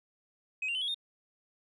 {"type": "tone with pitch steps", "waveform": "sine", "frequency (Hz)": [2530, 2775, 3044, 3338, 3662], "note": ["D#7", "F7", "F#7", "G#7", "A#7"], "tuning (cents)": [28, -12, 48, 8, -32], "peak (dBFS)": -29, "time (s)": [0.62, 0.945], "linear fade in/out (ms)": 5, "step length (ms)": 65, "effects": ["tanh soft clip ceiling -28 dBFS"]}